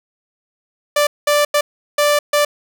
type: tone bursts at uneven times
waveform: sawtooth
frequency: 587.3 Hz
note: D5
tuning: in tune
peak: -8 dBFS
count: 5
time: 0.96-1.07 / 1.27-1.45 / 1.54-1.61 / 1.98-2.19 / 2.33-2.45 s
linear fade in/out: 5 ms
effects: none